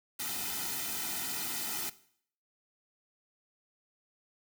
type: noise with comb filter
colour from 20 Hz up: white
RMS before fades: -36 dBFS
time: 0.19-1.9 s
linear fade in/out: 10 ms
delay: 1.8 ms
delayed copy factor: -1
effects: noise-tail reverb RT60 0.6 s tail -17 dB re dry